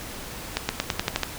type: accelerating click train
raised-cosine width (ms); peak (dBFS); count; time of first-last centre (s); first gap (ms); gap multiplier
0.2; -5; 8; 0.57-1.233; 120; 0.92
effects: pink hiss -37 dBFS RMS until 1.38 s